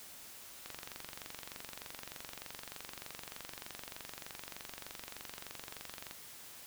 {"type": "click train", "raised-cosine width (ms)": 0.2, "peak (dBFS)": -26, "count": 128, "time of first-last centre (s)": [0.66, 6.111], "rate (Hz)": 23.3, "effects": ["white hiss -52 dBFS RMS until 6.66 s"]}